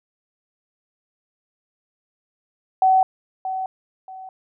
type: tone with echo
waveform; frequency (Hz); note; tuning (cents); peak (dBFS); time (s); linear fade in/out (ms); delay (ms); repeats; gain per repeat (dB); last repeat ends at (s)
sine; 756; F#5; +37; -12; 2.82-3.03; 2; 630; 2; -11; 4.29
effects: none